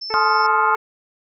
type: tone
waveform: sine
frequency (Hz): 5300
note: E8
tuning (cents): +9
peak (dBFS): -27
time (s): 0.01-0.47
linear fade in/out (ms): 10
type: harmonic tone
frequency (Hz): 440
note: A4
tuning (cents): 0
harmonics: 1 / 2 / 3 / 4 / 5 / 6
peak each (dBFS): -26 / -29 / -35 / -39 / -34 / -45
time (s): 0.1-0.76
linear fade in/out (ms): 5
type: chord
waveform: sine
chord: F dominant seventh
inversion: first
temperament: equal with one note detuned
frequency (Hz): 858.4 / 1046.5 / 1244.5 / 1396.9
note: A5 / C6 / Eb6 / F6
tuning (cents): -43 / 0 / 0 / 0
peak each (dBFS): -20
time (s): 0.14-0.75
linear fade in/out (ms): 0
effects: none